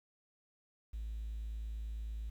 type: tone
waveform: triangle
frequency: 54.5 Hz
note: A1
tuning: 16 cents flat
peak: -35 dBFS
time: 0.93-2.3 s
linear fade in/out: 10 ms
effects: tanh soft clip ceiling -35 dBFS + 11-bit